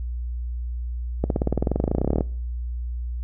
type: accelerating click train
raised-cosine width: 2 ms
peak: -8 dBFS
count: 25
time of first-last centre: 1.24-2.208 s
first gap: 62 ms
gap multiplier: 0.96
effects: noise-tail reverb RT60 0.5 s tail -23 dB re dry + added 60 Hz sine -26 dBFS peak until 3.23 s